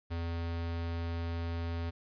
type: tone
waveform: square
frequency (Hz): 84.2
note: E2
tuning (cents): +37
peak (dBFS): -34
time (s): 0.1-1.91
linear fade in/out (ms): 20
effects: resampled to 11025 Hz + 12-bit